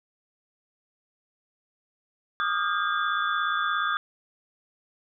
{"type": "tone cluster", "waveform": "sine", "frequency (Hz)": [1180, 1237, 1406, 1608, 3470], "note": ["D6", "D#6", "F6", "G6", "A7"], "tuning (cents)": [8, -10, 11, 44, -25], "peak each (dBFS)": [-34, -27, -31, -29, -35], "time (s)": [2.4, 3.97], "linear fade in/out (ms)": 0, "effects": []}